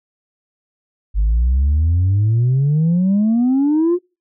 sine exponential sweep, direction up, 49 to 362.4 Hz, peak -10 dBFS, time 1.14-3.99 s, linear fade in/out 50 ms, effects noise-tail reverb RT60 0.3 s tail -26 dB re dry + tanh soft clip ceiling -10 dBFS

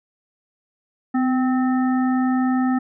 harmonic tone with a mistuned harmonic, 259.3 Hz, C4, 15 cents flat, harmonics 1 / 3 / 5 / 7, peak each -17 / -27 / -31 / -34 dBFS, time 1.14-2.79 s, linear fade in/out 10 ms, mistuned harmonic 1, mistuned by -27 cents, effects none

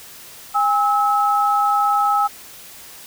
sine tone pair together, 815 / 1294.4 Hz, G#5 / E6, -33 / -32 cents, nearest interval minor sixth, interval 801 cents, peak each -17 dBFS, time 0.54-2.28 s, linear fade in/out 20 ms, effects white hiss -40 dBFS RMS until 3.06 s

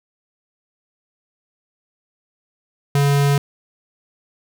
square tone, 141.7 Hz, C#3, 38 cents sharp, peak -14 dBFS, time 2.95-3.38 s, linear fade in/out 2 ms, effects none

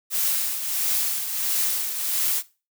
blue noise with tremolo, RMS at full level -22 dBFS, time 0.1-2.43 s, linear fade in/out 50 ms, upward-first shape triangle, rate 1.5 Hz, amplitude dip 60%, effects noise-tail reverb RT60 0.3 s tail -18 dB re dry

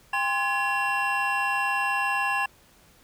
triangle tone cluster, 800 / 1046 / 1693 / 2741 Hz, G5 / C6 / G#6 / F7, +35 / -1 / +33 / -33 cents, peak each -27 dBFS, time 0.13-2.46 s, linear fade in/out 5 ms, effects pink hiss -57 dBFS RMS until 3.03 s

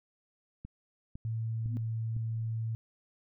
click train, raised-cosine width 5 ms, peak -30 dBFS, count 4, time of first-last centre 0.65-2.165 s, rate 1.98 Hz
sine tone, 112.7 Hz, A2, 42 cents sharp, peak -31 dBFS, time 1.25-2.75 s, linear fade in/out 0 ms
sine tone with exponential growth, 243.7 Hz, B3, 23 cents flat, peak -33 dBFS, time 1.6-1.77 s, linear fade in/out 0 ms, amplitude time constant 35 ms
effects none

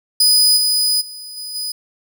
sawtooth tone with level steps, 4978 Hz, D#8, in tune, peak -7 / -11 / -28 / -24 / -19 dBFS, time 0.2-1.72 s, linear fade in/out 5 ms, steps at 0.56 / 1 / 1.36 / 1.54 s, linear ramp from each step 20 ms, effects none

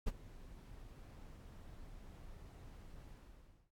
brown noise with ADSR envelope, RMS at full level -34 dBFS, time 0.06-3.71 s, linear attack 18 ms, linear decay 31 ms, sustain -20 dB, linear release 600 ms, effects noise-tail reverb RT60 0.1 s tail -23 dB re dry + AAC 64 kbps

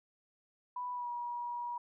sine tone with pitch glide, 987.8 to 960.8 Hz, B5 to B5, 0 to -48 cents, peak -36 dBFS, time 0.76-1.78 s, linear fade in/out 5 ms, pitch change -48 cents, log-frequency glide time 0.93-1.09 s, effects none

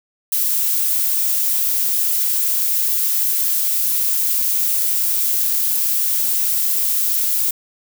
violet noise, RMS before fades -18 dBFS, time 0.32-7.51 s, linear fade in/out 5 ms, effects none

